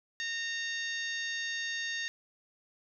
harmonic tone, 920 Hz, A#5, 23 cents flat, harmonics 2 / 3 / 4 / 5 / 6 / 7, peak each -35 / -43 / -40 / -45 / -47 / -45 dBFS, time 0.2-2.08 s, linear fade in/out 0 ms, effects none

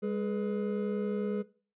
triangle tone cluster, 203.1 / 422 / 492.8 Hz, G#3 / G#4 / B4, -38 / +28 / -4 cents, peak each -31 / -31 / -36 dBFS, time 0.02-1.43 s, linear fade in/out 20 ms, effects noise-tail reverb RT60 0.4 s tail -19 dB re dry + resampled to 8000 Hz

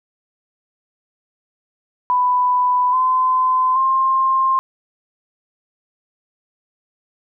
sine tone with pitch steps, 994 / 1025.5 / 1058 Hz, B5 / C6 / C6, +11 / -35 / +19 cents, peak -13 dBFS, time 2.1-4.59 s, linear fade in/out 0 ms, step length 830 ms, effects none

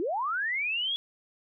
sine linear sweep, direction up, 306.6 to 3400 Hz, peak -27 dBFS, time 0-0.96 s, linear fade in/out 0 ms, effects none

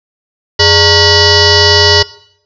sine tone with frequency modulation, 2439 Hz, D#7, 35 cents flat, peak -4 dBFS, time 0.59-2.03 s, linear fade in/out 10 ms, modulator 506 Hz, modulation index 5.6, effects noise-tail reverb RT60 0.7 s tail -20 dB re dry

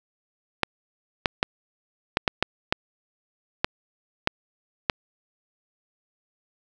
clicks, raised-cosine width 0.3 ms, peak -3 dBFS, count 10, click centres 0.633 / 1.258 / 1.429 / 2.171 / 2.278 / 2.426 / 2.725 / 3.645 / 4.274 / 4.898 s, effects none

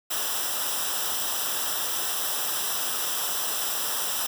white noise with comb filter, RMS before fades -28 dBFS, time 0.1-4.27 s, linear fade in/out 10 ms, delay 0.45 ms, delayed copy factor -0.75, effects none

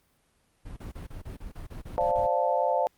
brown noise bursts, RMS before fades -39 dBFS, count 11, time 0.65-2.27 s, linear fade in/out 10 ms, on 120 ms, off 30 ms
sine chord, D minor seventh, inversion third, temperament equal, 523.3 / 587.3 / 698.5 / 880 Hz, C5 / D5 / F5 / A5, 0 / 0 / 0 / 0 cents, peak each -28 dBFS, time 1.98-2.87 s, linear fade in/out 0 ms
effects pink hiss -68 dBFS RMS until 2.97 s + Opus 32 kbps

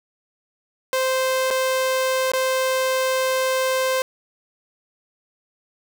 sawtooth tone with dropouts, 521 Hz, C5, 7 cents flat, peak -15 dBFS, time 0.93-4.02 s, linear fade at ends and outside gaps 1 ms, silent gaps 1.505-1.509 / 2.318-2.335 s, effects none

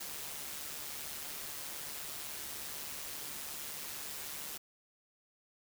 white noise with amplitude modulation, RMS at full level -41 dBFS, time 0-4.58 s, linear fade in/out 10 ms, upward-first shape sine, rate 146 Hz, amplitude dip 45%, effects none

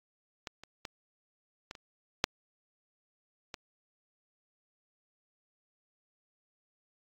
clicks, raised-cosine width 0.2 ms, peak -21 / -30 / -21 / -23 / -30 / -6 / -22 dBFS, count 7, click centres 0.472 / 0.636 / 0.852 / 1.711 / 1.752 / 2.241 / 3.542 s, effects AAC 48 kbps

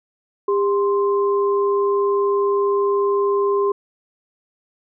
sine tone pair together, 401.6 / 1046.5 Hz, G4 / C6, +42 / 0 cents, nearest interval octave + perfect fourth, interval 1658 cents, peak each -16 / -23 dBFS, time 0.48-3.72 s, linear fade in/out 5 ms, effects none

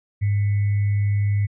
sine tone with sample-and-hold, 102 Hz, G#2, 31 cents flat, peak -17 dBFS, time 0.21-1.47 s, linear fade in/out 20 ms, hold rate 2100 Hz, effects resampled to 8000 Hz

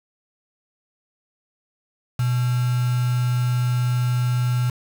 sine tone with quantisation, 123.47 Hz, B2, in tune, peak -18 dBFS, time 2.19-4.7 s, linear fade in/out 5 ms, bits 5, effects none

